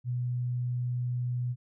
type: tone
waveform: sine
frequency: 123.3 Hz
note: B2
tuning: 2 cents flat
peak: -28 dBFS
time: 0.04-1.56 s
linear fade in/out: 50 ms
effects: none